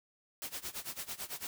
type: noise with tremolo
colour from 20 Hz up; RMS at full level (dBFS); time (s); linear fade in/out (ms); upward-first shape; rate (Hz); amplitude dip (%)
white; -39; 0.42-1.47; 0; sine; 9; 90
effects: none